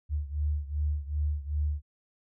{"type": "beating tone pair", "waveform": "sine", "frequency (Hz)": [73.42, 76.02], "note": ["D2", "D#2"], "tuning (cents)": [0, -40], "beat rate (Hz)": 2.6, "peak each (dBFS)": [-29, -32], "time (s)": [0.09, 1.82], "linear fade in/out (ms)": 50, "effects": []}